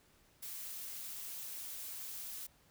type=noise; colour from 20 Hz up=blue; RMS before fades=-45 dBFS; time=0.42-2.47 s; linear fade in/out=10 ms; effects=pink hiss -68 dBFS RMS until 2.7 s